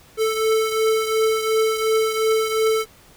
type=beating tone pair; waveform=square; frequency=440 / 442.8 Hz; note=A4 / A4; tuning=0 / +11 cents; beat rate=2.8 Hz; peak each=-19 / -25 dBFS; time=0.17-2.86 s; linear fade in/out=50 ms; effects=pink hiss -50 dBFS RMS until 3.16 s